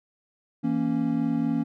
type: chord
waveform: triangle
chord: A# diminished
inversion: second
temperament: equal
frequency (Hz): 164.81 / 233.1 / 277.2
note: E3 / A#3 / C#4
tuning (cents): 0 / 0 / 0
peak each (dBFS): -28 / -24 / -24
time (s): 0.63-1.64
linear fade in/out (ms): 20
effects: none